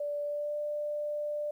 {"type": "tone with pitch glide", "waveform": "sine", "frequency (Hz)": [583, 592.8], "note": ["D5", "D5"], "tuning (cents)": [-13, 16], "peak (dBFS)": -31, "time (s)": [0, 1.51], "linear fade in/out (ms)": 5, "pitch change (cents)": 29, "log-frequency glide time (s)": [0.23, 0.56], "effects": ["11-bit"]}